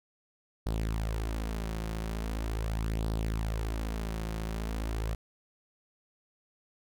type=tone with flanger; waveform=sawtooth; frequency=54.7 Hz; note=A1; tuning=9 cents flat; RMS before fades=-33 dBFS; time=0.66-5.15 s; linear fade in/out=5 ms; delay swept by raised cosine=0.21 to 5.61 ms; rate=0.41 Hz; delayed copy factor=+0.55; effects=none